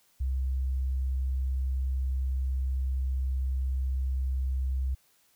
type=tone; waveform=sine; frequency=65.41 Hz; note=C2; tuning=in tune; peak=-26 dBFS; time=0.2-4.95 s; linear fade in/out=10 ms; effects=white hiss -66 dBFS RMS until 5.35 s